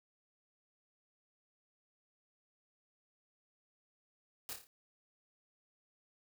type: noise with echo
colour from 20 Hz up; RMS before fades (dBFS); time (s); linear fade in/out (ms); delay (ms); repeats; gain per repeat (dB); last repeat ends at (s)
white; -43; 4.49-4.53; 0; 28; 5; -5; 4.67
effects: none